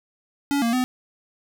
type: tone with pitch steps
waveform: square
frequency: 282.8 / 232.4 / 253.3 Hz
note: C#4 / A#3 / B3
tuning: +35 / -5 / +44 cents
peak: -20 dBFS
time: 0.51-0.84 s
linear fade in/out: 0 ms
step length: 110 ms
effects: none